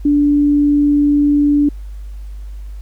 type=tone; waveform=sine; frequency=290.4 Hz; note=D4; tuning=19 cents flat; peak=-9 dBFS; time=0.05-1.69 s; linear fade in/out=5 ms; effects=added 50 Hz sine -26 dBFS peak until 2.81 s + pink hiss -53 dBFS RMS until 2.81 s